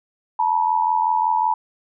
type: tone pair together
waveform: sine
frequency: 877.6 / 963 Hz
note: A5 / B5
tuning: -5 / -44 cents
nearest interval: major second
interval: 161 cents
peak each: -19 dBFS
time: 0.39-1.54 s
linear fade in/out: 5 ms
effects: none